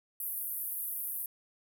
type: band-pass noise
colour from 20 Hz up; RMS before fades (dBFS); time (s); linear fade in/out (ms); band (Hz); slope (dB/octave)
white; -37; 0.2-1.26; 2; 11000 to 15000; 48
effects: none